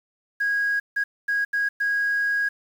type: tone bursts at uneven times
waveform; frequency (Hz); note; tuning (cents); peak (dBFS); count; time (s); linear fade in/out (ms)
sine; 1645; G#6; -17; -19; 5; 0.4-0.8 / 0.96-1.04 / 1.28-1.45 / 1.53-1.69 / 1.8-2.49; 10
effects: tanh soft clip ceiling -17 dBFS + 8-bit